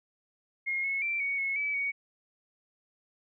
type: tone with pitch steps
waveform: sine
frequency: 2145 / 2188 / 2347 / 2234 / 2186 / 2296 / 2241 Hz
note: C7 / C#7 / D7 / C#7 / C#7 / D7 / C#7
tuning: +42 / -23 / -2 / +13 / -25 / -40 / +18 cents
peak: -28 dBFS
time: 0.66-1.92 s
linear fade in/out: 20 ms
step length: 180 ms
effects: none